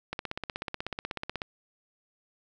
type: click train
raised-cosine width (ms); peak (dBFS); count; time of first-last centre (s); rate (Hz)
0.3; -17; 22; 0.13-1.418; 16.3
effects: none